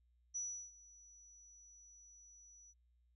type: tone with ADSR envelope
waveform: sine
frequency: 5900 Hz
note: F#8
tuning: 6 cents flat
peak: -38 dBFS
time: 0.34-2.74 s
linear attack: 20 ms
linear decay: 350 ms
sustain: -21 dB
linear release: 41 ms
effects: added 60 Hz sine -70 dBFS peak until 3.15 s